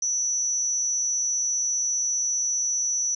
sine tone with amplitude modulation, 5920 Hz, F#8, in tune, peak -19 dBFS, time 0.02-3.15 s, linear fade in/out 5 ms, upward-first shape sine, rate 255 Hz, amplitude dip 75%, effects none

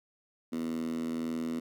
10% pulse tone with high-pass filter, 81.8 Hz, E2, 13 cents flat, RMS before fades -34 dBFS, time 0.52-1.6 s, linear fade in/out 10 ms, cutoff 250 Hz, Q 5.5, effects none

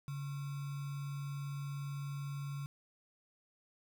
sine tone with sample-and-hold, 141.1 Hz, C#3, 31 cents sharp, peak -38 dBFS, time 0.08-2.66 s, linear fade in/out 0 ms, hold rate 1225 Hz, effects none

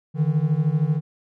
triangle beating tone pair, 146.83 / 159.83 Hz, D3 / D#3, 0 / +47 cents, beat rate 13 Hz, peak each -19 dBFS, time 0.14-1.01 s, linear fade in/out 50 ms, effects none

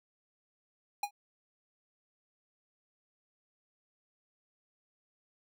square tone with exponential decay, 819 Hz, G#5, 24 cents flat, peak -28 dBFS, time 1.03-1.11 s, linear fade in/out 5 ms, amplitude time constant 17 ms, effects none

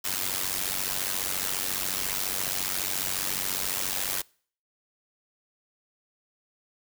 white noise with amplitude modulation, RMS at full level -26 dBFS, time 0.04-4.22 s, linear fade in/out 10 ms, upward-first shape sine, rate 94.4 Hz, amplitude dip 85%, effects noise-tail reverb RT60 0.5 s tail -25 dB re dry

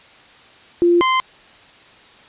sine / sawtooth tone pair in turn, 346.7 / 1038.9 Hz, F4 / C6, -13 / -13 cents, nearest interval octave + perfect fifth, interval 1900 cents, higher second, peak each -10 dBFS, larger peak neither, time 0.82-1.01 / 1.01-1.2 s, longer neither, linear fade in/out 0 ms, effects white hiss -46 dBFS RMS until 2.28 s + resampled to 8000 Hz

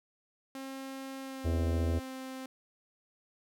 sawtooth tone with pitch glide, 268 to 261.9 Hz, C4 to C4, +42 to +2 cents, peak -36 dBFS, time 0.55-2.46 s, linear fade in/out 2 ms, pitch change -40 cents, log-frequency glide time 1.22-1.62 s
harmonic tone, 82.41 Hz, E2, in tune, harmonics 1 / 3 / 4 / 5 / 6 / 7 / 8, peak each -28 / -38 / -40 / -42 / -44 / -45 / -46 dBFS, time 1.44-2 s, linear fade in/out 20 ms
effects none

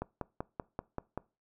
click train, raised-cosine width 1 ms, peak -21 dBFS, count 7, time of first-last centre 0.02-1.176 s, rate 5.19 Hz, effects noise-tail reverb RT60 0.3 s tail -22 dB re dry

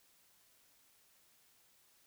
silence, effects white hiss -69 dBFS RMS until 2.06 s

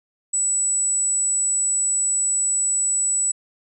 sine tone, 7900 Hz, B8, in tune, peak -18 dBFS, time 0.33-3.32 s, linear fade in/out 10 ms, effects none

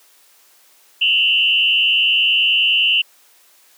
sine tone with frequency modulation, 2860 Hz, F7, 41 cents sharp, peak -12 dBFS, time 1.01-3.02 s, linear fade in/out 10 ms, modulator 90.1 Hz, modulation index 2, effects white hiss -52 dBFS RMS until 3.77 s + high-pass 400 Hz 12 dB/octave

